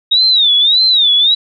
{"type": "tone with vibrato", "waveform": "sine", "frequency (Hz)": 3729, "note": "A#7", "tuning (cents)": 0, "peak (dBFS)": -7, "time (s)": [0.11, 1.35], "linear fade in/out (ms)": 10, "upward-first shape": "sine", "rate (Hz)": 1.7, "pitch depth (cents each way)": 170, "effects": []}